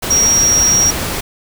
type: tone in noise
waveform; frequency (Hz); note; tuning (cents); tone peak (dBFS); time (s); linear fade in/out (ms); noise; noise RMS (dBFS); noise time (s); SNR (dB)
sine; 5660; F8; +22; -9; 0.1-0.91; 10; pink; -20; 0.02-1.21; +8
effects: none